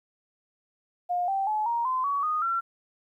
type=tone with pitch steps; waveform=sine; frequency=711 / 779.8 / 855.4 / 938.2 / 1029 / 1128.6 / 1237.9 / 1357.8 Hz; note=F5 / G5 / A5 / A#5 / C6 / C#6 / D#6 / F6; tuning=+31 / -9 / -49 / +11 / -29 / +31 / -9 / -49 cents; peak=-24 dBFS; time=1.09-2.61 s; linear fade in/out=20 ms; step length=190 ms; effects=11-bit